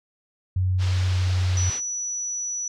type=tone with pitch glide; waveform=sine; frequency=92.5 to 91.49 Hz; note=F#2 to F#2; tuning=0 to -19 cents; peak=-19 dBFS; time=0.56-1.7 s; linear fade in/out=5 ms; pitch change=-19 cents; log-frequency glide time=0.68-1.56 s
type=low-pass noise; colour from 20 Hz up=white; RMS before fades=-37 dBFS; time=0.78-1.81 s; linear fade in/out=50 ms; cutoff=5300 Hz; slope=24 dB/octave
type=tone; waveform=sine; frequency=5910 Hz; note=F#8; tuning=3 cents flat; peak=-26 dBFS; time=1.57-2.68 s; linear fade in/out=2 ms
effects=none